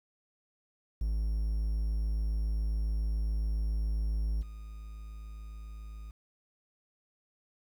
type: tone with level steps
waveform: triangle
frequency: 53.6 Hz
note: A1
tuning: 45 cents flat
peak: -26 / -39 dBFS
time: 1.01-6.11 s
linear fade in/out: 5 ms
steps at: 4.41 s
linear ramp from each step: 20 ms
effects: 10-bit